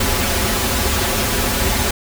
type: noise with comb filter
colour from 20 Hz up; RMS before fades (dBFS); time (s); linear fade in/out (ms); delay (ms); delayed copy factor
pink; -18; 0-1.91; 5; 6.5; -0.95
effects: none